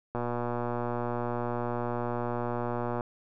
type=click train; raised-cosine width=1 ms; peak=-18 dBFS; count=344; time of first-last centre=0.15-3.008 s; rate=120 Hz; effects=none